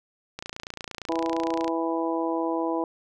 click train, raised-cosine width 0.2 ms, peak -17 dBFS, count 38, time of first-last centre 0.39-1.679 s, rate 28.7 Hz
harmonic tone, 164.81 Hz, E3, in tune, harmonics 2 / 3 / 4 / 5 / 6, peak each -27 / -31 / -32 / -34 / -32 dBFS, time 1.09-2.84 s, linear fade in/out 2 ms
effects none

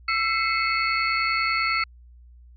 sine tone cluster, 1338 / 2050 / 2180 / 2594 / 4392 Hz, E6 / C7 / C#7 / E7 / C#8, +25 / -36 / -29 / -28 / -17 cents, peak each -25 / -29 / -26 / -31 / -30 dBFS, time 0.08-1.84 s, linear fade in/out 5 ms, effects added 60 Hz sine -46 dBFS peak until 2.56 s

